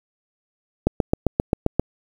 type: click train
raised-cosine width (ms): 2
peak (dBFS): -3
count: 8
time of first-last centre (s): 0.87-1.796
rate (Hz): 7.56
effects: 7-bit